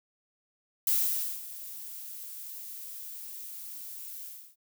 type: noise with ADSR envelope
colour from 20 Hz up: violet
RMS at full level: -25 dBFS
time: 0.87-4.56 s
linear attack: 3 ms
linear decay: 530 ms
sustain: -17 dB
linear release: 320 ms
effects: none